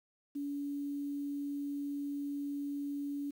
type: tone with quantisation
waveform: sine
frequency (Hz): 284.9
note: C#4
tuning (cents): +48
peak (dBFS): -35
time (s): 0.35-3.31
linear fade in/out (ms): 10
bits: 10
effects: none